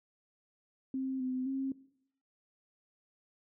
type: tone with pitch steps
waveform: sine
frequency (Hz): 264 / 256.4 / 268.2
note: C4 / C4 / C4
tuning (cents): +16 / -35 / +43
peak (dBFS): -32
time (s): 0.94-1.72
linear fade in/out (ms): 2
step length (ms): 260
effects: noise-tail reverb RT60 0.7 s tail -19 dB re dry